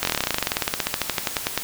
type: slowing click train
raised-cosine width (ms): 0.2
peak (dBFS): -3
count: 30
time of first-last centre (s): 0.03-1.576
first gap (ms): 21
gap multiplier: 1.06
effects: white hiss -32 dBFS RMS until 1.63 s